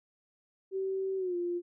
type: tone with pitch glide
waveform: sine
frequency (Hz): 383.6 to 349.7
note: G4 to F4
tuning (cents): -37 to +2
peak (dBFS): -30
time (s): 0.71-1.62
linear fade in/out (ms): 50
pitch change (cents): -161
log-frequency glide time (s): 1.17-1.36
effects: none